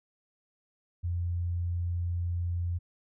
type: tone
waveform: sine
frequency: 87 Hz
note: F2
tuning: 6 cents flat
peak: -28 dBFS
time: 1.03-2.79 s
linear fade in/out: 20 ms
effects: none